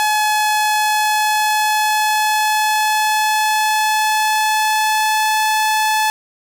sawtooth tone with pitch glide, 852 to 864.9 Hz, G#5 to A5, +44 to -30 cents, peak -10 dBFS, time 0-6.1 s, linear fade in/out 0 ms, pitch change +26 cents, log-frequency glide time 0.67-5.36 s, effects none

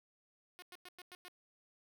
5% pulse tone bursts, 360.7 Hz, F#4, 44 cents flat, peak -39 dBFS, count 6, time 0.59-1.282 s, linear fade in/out 0 ms, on 32 ms, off 100 ms, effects none

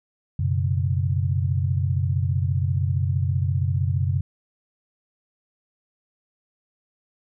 sine chord, F# suspended fourth, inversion none, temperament equal, 92.5 / 123.47 / 138.59 Hz, F#2 / B2 / C#3, 0 / 0 / 0 cents, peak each -22 / -26 / -25 dBFS, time 0.39-4.21 s, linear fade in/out 5 ms, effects none

